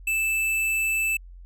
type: tone with tanh clipping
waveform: sine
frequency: 2637 Hz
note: E7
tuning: in tune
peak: -23 dBFS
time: 0.07-1.17 s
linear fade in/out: 5 ms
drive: 18 dB
effects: added 44 Hz sine -41 dBFS peak until 1.45 s